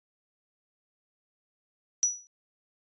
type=tone with exponential decay; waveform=sine; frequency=5880 Hz; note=F#8; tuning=12 cents flat; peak=-18 dBFS; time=2.03-2.27 s; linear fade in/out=0 ms; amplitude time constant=51 ms; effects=resampled to 16000 Hz